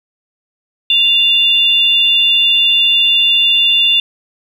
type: tone pair together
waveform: sine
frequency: 2794 / 3520 Hz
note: F7 / A7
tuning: 0 / 0 cents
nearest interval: major third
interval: 400 cents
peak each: -11 dBFS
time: 0.9-4 s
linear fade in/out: 2 ms
effects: 7-bit